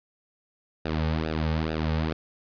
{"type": "tone with flanger", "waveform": "sawtooth", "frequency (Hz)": 79, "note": "D#2", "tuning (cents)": 27, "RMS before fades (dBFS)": -27, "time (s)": [0.85, 2.13], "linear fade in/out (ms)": 5, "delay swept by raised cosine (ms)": [0.92, 3.02], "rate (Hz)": 2.3, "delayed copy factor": -0.9, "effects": ["resampled to 11025 Hz"]}